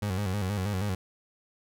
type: tone with vibrato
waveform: 30% pulse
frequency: 98 Hz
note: G2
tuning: in tune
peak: -25 dBFS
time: 0.02-0.95 s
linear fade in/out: 5 ms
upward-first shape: square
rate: 6.3 Hz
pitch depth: 92 cents each way
effects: none